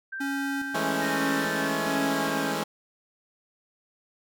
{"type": "tone with pitch glide", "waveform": "sine", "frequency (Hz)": [1568, 1554.5], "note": ["G6", "G6"], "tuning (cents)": [0, -15], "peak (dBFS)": -32, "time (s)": [0.12, 1.68], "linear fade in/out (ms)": 10, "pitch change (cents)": -15, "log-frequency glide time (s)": [0.33, 1.49]}
{"type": "tone with tremolo", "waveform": "square", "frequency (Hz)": 277.2, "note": "C#4", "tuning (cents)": 0, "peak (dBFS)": -29, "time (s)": [0.2, 2.62], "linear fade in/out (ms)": 10, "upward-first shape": "square", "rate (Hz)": 1.2, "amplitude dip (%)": 50}
{"type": "chord", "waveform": "10% pulse", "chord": "A major seventh", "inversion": "second", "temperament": "equal with one note detuned", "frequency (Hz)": [164.81, 207.7, 220, 274.5], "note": ["E3", "G#3", "A3", "C#4"], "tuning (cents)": [0, 0, 0, -17], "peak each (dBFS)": [-24, -24, -25, -24], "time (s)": [0.74, 2.64], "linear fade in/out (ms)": 10}
{"type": "exponential sweep", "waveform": "triangle", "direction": "down", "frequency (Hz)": [1864.7, 1568], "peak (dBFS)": -32, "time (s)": [1.01, 2.53], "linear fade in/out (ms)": 10}
{"effects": []}